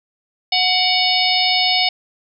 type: harmonic tone with a mistuned harmonic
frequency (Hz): 734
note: F#5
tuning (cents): -14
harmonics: 1 / 3 / 4 / 5 / 6 / 7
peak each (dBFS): -21 / -21 / -21 / -21 / -21 / -21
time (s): 0.52-1.89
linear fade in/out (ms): 5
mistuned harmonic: 3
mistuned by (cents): +38
effects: none